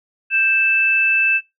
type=tone pair together; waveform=sine; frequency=1569.4 / 2637 Hz; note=G6 / E7; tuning=+2 / 0 cents; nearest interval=major sixth; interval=898 cents; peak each=-21 / -14 dBFS; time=0.3-1.41 s; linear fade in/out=50 ms; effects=noise-tail reverb RT60 0.2 s tail -21 dB re dry